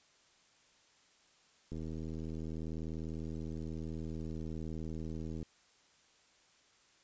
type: click train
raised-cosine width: 3 ms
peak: -30 dBFS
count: 298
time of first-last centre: 1.72-5.428 s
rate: 80.1 Hz
effects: white hiss -67 dBFS RMS until 7.03 s + resampled to 16000 Hz